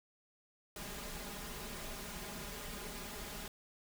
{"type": "noise with comb filter", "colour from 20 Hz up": "pink", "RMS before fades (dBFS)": -45, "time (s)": [0.76, 3.48], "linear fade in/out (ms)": 2, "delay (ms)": 4.9, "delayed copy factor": 0.8, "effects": []}